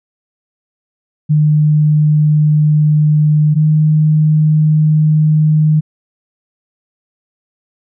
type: tone pair in turn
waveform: sine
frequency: 151.5 / 154.06 Hz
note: D#3 / D#3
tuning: -46 / -17 cents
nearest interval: unison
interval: 29 cents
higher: second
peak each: -7 dBFS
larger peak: neither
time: 1.29-3.55 / 3.55-5.81 s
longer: neither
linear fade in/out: 20 ms
effects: none